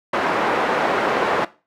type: band-pass noise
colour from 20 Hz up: pink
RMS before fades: -20 dBFS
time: 0.13-1.45 s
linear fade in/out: 5 ms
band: 420 to 1500 Hz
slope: 12 dB/octave
effects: noise-tail reverb RT60 0.3 s tail -17 dB re dry